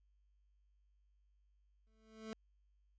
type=tone with exponential growth; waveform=25% pulse; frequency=220 Hz; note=A3; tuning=in tune; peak=-38 dBFS; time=1.87-2.33 s; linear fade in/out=0 ms; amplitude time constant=98 ms; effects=added 50 Hz sine -70 dBFS peak until 2.98 s + resampled to 16000 Hz